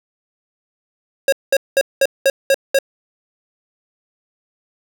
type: tone bursts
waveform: square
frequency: 544 Hz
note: C#5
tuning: 33 cents flat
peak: -11 dBFS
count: 7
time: 1.28-2.788 s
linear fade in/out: 2 ms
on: 44 ms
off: 200 ms
effects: none